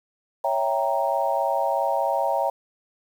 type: chord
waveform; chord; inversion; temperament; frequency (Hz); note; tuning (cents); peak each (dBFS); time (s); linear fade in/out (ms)
sine; C# diminished seventh; none; equal with one note detuned; 556.3 / 659.3 / 784 / 932.3; C#5 / E5 / G5 / Bb5; +6 / 0 / 0 / 0; -26; 0.44-2.5; 5
effects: 8-bit